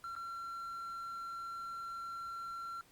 triangle tone with dropouts, 1363 Hz, F6, 43 cents flat, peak -39 dBFS, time 0.04-2.81 s, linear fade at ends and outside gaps 1 ms, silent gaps 0.152-0.163 s, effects pink hiss -65 dBFS RMS until 2.91 s + Opus 48 kbps

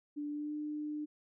sine tone with pitch glide, 293.7 to 300 Hz, D4 to D4, 0 to +37 cents, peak -36 dBFS, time 0.16-1.06 s, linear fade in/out 20 ms, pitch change +37 cents, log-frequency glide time 0.29-0.53 s, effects none

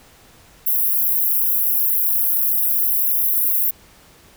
white high-pass noise, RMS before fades -18 dBFS, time 0.66-3.71 s, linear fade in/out 10 ms, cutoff 11000 Hz, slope 96 dB/octave, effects pink hiss -49 dBFS RMS until 4.36 s

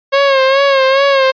sawtooth tone with vibrato, 543 Hz, C#5, 36 cents flat, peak -4 dBFS, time 0.12-1.32 s, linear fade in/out 20 ms, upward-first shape sine, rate 2.4 Hz, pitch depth 54 cents each way, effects resampled to 11025 Hz

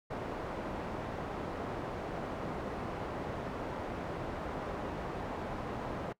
white low-pass noise, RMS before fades -39 dBFS, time 0.1-6.13 s, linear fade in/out 10 ms, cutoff 760 Hz, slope 12 dB/octave, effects noise-tail reverb RT60 0.1 s tail -21 dB re dry

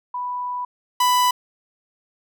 sine / 45% pulse tone pair in turn, 987.8 / 992.7 Hz, B5 / B5, 0 / +9 cents, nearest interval unison, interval 9 cents, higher second, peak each -24 / -15 dBFS, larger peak second, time 0.14-0.65 / 1-1.31 s, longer first, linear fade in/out 5 ms, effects none

